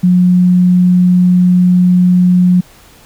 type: tone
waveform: sine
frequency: 180 Hz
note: F#3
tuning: 47 cents flat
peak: -5 dBFS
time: 0.03-2.61 s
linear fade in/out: 10 ms
effects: pink hiss -42 dBFS RMS until 3.05 s